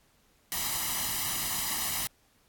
white noise with comb filter, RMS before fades -31 dBFS, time 0.52-2.07 s, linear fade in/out 0 ms, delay 1 ms, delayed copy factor +0.7, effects pink hiss -66 dBFS RMS until 2.48 s + AAC 64 kbps

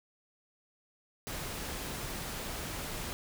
pink noise, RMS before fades -39 dBFS, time 1.27-3.13 s, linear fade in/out 0 ms, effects none

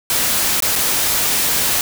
white noise with dropouts, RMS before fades -17 dBFS, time 0.1-1.81 s, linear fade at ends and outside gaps 1 ms, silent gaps 0.604-0.623 / 0.756-0.76 s, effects none

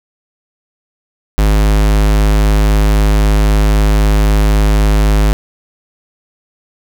square tone, 51.91 Hz, G#1, in tune, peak -8 dBFS, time 1.38-5.33 s, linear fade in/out 0 ms, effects none

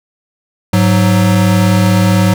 square tone pair together, 103.76 / 185 Hz, G#2 / F#3, -1 / 0 cents, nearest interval minor seventh, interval 1001 cents, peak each -11 dBFS, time 0.73-2.34 s, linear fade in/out 5 ms, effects none

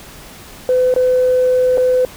sine tone with dropouts, 506 Hz, B4, 42 cents sharp, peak -9 dBFS, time 0.69-2.05 s, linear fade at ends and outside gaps 1 ms, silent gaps 0.94-0.962 / 1.774-1.78 s, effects tanh soft clip ceiling -6 dBFS + pink hiss -37 dBFS RMS until 2.16 s

